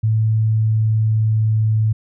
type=tone with pitch glide; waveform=sine; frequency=110 to 109.3 Hz; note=A2 to A2; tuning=0 to -11 cents; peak=-13 dBFS; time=0.03-1.93 s; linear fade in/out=10 ms; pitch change=-11 cents; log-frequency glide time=0.33-1.59 s; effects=none